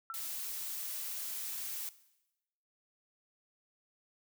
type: tone with exponential decay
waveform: sine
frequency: 1340 Hz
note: E6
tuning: 28 cents sharp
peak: -35 dBFS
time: 0.1-0.21 s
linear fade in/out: 1 ms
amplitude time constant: 23 ms
type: noise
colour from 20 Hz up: blue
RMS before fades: -40 dBFS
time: 0.14-1.89 s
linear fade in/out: 0 ms
effects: noise-tail reverb RT60 0.9 s tail -17 dB re dry